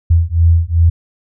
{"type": "beating tone pair", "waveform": "sine", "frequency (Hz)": [82.41, 85.01], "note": ["E2", "F2"], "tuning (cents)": [0, -46], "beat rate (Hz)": 2.6, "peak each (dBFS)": -11, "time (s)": [0.1, 0.9], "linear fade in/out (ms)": 10, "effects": []}